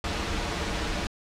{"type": "noise with comb filter", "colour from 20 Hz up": "pink", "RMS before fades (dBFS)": -29, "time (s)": [0.04, 1.07], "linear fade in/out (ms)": 2, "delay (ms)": 7.8, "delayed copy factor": -0.6, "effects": ["low-pass 5000 Hz 12 dB/octave"]}